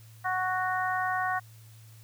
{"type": "harmonic tone", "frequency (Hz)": 370, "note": "F#4", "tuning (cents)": 0, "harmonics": [2, 3, 4, 5], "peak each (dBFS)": [-30, -32, -33, -34], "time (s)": [0.24, 1.4], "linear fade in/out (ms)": 20, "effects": ["added 111 Hz sine -49 dBFS peak until 2.03 s", "white hiss -59 dBFS RMS until 2.03 s"]}